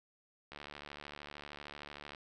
click train, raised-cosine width 0.3 ms, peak -30 dBFS, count 120, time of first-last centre 0.52-2.148 s, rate 73.1 Hz, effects none

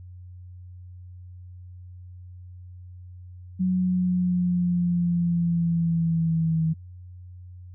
sine linear sweep, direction down, 185 to 160 Hz, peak -20 dBFS, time 3.59-6.74 s, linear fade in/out 20 ms, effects added 90 Hz sine -40 dBFS peak until 7.74 s

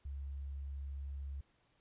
sine tone, 69.3 Hz, C#2, in tune, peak -40 dBFS, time 0.05-1.41 s, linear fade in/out 5 ms, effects pink hiss -74 dBFS RMS until 1.8 s + resampled to 8000 Hz

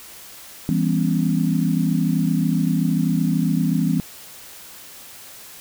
sine chord, C# half-diminished seventh, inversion first, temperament just, 166.31 / 199.57 / 249.5 / 277.2 Hz, E3 / G3 / B3 / C#4, +16 / +31 / +18 / 0 cents, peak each -20 / -23 / -23 / -25 dBFS, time 0.69-4 s, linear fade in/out 0 ms, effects white hiss -41 dBFS RMS until 5.6 s

